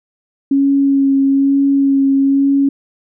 sine tone with vibrato, 275.2 Hz, C#4, 12 cents flat, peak -9 dBFS, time 0.51-2.69 s, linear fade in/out 5 ms, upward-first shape sine, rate 1.1 Hz, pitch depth 15 cents each way, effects none

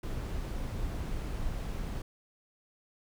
brown noise, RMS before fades -35 dBFS, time 0.03-2.02 s, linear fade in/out 5 ms, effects none

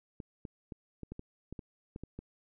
clicks, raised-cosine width 3 ms, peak -29 dBFS, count 11, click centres 0.202 / 0.452 / 0.722 / 1.033 / 1.12 / 1.194 / 1.526 / 1.592 / 1.961 / 2.036 / 2.19 s, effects none

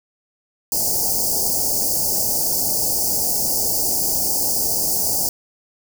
white band-stop noise, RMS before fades -20 dBFS, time 0.72-5.29 s, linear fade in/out 2 ms, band 880 to 4600 Hz, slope 96 dB/octave, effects none

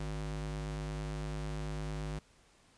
square ring-modulated tone, 103.83 Hz, G#2, in tune, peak -34 dBFS, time 0-2.19 s, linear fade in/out 5 ms, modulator 49.7 Hz, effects pink hiss -65 dBFS RMS until 2.77 s + resampled to 22050 Hz

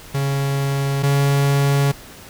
45% pulse tone pair in turn, 138.59 / 140.2 Hz, C#3 / C#3, 0 / +20 cents, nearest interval unison, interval 20 cents, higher second, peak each -18 / -14 dBFS, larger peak second, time 0.14-1.03 / 1.03-1.92 s, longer neither, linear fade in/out 10 ms, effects pink hiss -40 dBFS RMS until 2.29 s

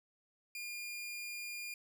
sawtooth tone, 2415 Hz, D7, 48 cents sharp, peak -38 dBFS, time 0.55-1.74 s, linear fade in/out 2 ms, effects none

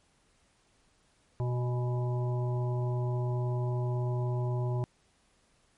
harmonic tone with a mistuned harmonic, 123.47 Hz, B2, in tune, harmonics 1 / 3 / 5 / 7 / 8, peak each -28 / -38 / -42 / -45 / -46 dBFS, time 1.4-4.84 s, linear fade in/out 0 ms, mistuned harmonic 7, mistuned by -40 cents, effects pink hiss -68 dBFS RMS until 5.77 s + MP3 48 kbps

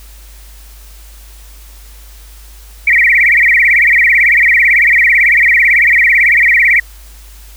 sine tone with vibrato, 2093 Hz, C7, in tune, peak -5 dBFS, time 2.87-6.8 s, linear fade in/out 5 ms, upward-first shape sine, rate 18 Hz, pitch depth 210 cents each way, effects added 51 Hz sine -33 dBFS peak until 7.56 s + white hiss -41 dBFS RMS until 7.56 s

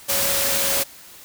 sine tone in noise, 554.4 Hz, C#5, in tune, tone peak -29 dBFS, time 0.08-0.84 s, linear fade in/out 20 ms, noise white, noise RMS -21 dBFS, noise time 0.08-0.84 s, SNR -11 dB, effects white hiss -44 dBFS RMS until 1.24 s

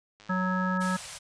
click train, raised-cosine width 0.2 ms, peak -34 dBFS, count 61, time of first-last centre 0.2-0.771 s, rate 105 Hz
harmonic tone, 185 Hz, F#3, in tune, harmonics 1 / 3 / 5 / 7 / 9, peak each -27 / -37 / -35 / -32 / -34 dBFS, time 0.29-0.97 s, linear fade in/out 10 ms
white band-stop noise, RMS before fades -39 dBFS, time 0.8-1.19 s, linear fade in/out 20 ms, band 190 to 500 Hz, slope 48 dB/octave
effects resampled to 22050 Hz

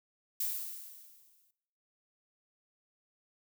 violet noise with exponential decay, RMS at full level -32 dBFS, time 0.4-1.51 s, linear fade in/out 5 ms, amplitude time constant 240 ms, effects noise-tail reverb RT60 0.9 s tail -20 dB re dry

